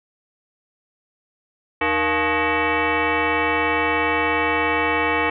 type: tone with frequency modulation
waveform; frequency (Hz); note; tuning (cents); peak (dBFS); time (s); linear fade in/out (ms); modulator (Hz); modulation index
sine; 698.5; F5; 0; -17; 1.81-5.3; 5; 390; 4.8
effects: none